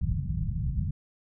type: low-pass noise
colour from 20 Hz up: white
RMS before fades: -29 dBFS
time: 0.01-0.91 s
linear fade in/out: 5 ms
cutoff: 170 Hz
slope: 48 dB/octave
effects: none